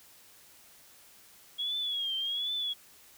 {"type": "tone with vibrato", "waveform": "sine", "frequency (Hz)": 3322, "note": "G#7", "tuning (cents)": 0, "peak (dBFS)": -30, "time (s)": [1.58, 2.74], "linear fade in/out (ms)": 20, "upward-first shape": "triangle", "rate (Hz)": 1.3, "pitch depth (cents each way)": 110, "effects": ["white hiss -57 dBFS RMS until 3.17 s"]}